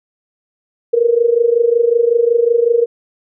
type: tone with amplitude modulation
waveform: sine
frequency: 470 Hz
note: A#4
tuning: 14 cents sharp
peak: -6 dBFS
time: 0.93-2.86 s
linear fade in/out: 10 ms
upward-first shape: sine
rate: 25.4 Hz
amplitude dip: 80%
effects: none